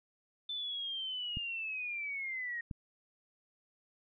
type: linear sweep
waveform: sine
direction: down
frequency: 3542 to 1860 Hz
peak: -36 dBFS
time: 0.49-2.61 s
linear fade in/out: 5 ms
type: clicks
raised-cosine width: 5 ms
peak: -27 dBFS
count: 2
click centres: 1.371 / 2.712 s
effects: none